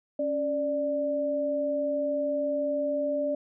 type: tone pair together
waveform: sine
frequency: 277.2 / 589.1 Hz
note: C#4 / D5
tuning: 0 / +5 cents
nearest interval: octave + minor second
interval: 1305 cents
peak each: -32 / -26 dBFS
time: 0.19-3.35 s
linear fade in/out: 5 ms
effects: none